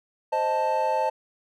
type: chord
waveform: triangle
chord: A diminished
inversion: first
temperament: equal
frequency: 523.3 / 622.3 / 880 Hz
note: C5 / Eb5 / A5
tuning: 0 / 0 / 0 cents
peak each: -26 / -26 / -22 dBFS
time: 0.32-1.1 s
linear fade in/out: 10 ms
effects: none